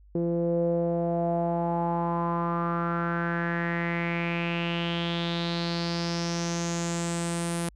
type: tone with low-pass filter sweep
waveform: sawtooth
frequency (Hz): 170.2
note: F3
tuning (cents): -44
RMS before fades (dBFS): -28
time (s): 0.15-7.69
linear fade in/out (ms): 2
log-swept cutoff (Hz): 420 to 10000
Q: 5.3
effects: added 50 Hz sine -51 dBFS peak until 7.75 s